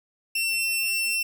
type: tone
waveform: sawtooth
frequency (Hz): 2701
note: E7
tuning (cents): +42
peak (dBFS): -20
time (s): 0.35-1.23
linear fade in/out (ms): 5
effects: none